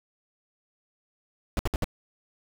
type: noise bursts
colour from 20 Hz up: brown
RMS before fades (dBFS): -25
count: 4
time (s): 1.57-1.843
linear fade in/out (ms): 0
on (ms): 21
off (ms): 63
effects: none